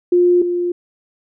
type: tone pair in turn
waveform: sine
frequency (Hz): 354.1 / 351.7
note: F4 / F4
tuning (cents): +24 / +12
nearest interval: unison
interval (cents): 12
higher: first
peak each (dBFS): -9 / -16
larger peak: first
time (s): 0.12-0.42 / 0.42-0.72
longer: neither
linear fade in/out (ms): 5
effects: none